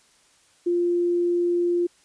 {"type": "tone", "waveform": "sine", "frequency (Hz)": 348.7, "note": "F4", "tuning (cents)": -3, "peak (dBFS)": -19, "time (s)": [0.66, 1.87], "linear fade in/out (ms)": 10, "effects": ["white hiss -59 dBFS RMS until 2.04 s", "resampled to 22050 Hz"]}